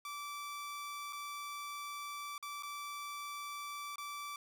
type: tone with dropouts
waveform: sawtooth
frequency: 1162 Hz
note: D6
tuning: 19 cents flat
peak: -38 dBFS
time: 0.05-4.36 s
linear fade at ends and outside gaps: 2 ms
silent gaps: 1.126-1.13 / 2.38-2.426 / 2.625-2.632 / 3.958-3.981 s
effects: none